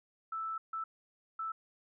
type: tone bursts at uneven times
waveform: sine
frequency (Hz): 1318.5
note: E6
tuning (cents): 0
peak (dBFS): -35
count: 3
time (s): 0.32-0.58 / 0.73-0.84 / 1.39-1.52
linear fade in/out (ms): 5
effects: none